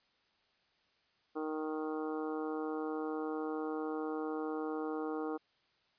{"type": "harmonic tone", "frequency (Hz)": 155.56, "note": "D#3", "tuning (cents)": 0, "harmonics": [2, 3, 4, 5, 6, 7, 8, 9], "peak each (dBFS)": [-38, -39, -53, -45, -53, -49, -49, -53], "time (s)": [1.35, 5.38], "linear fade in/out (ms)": 20, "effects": ["white hiss -73 dBFS RMS until 5.98 s", "resampled to 11025 Hz"]}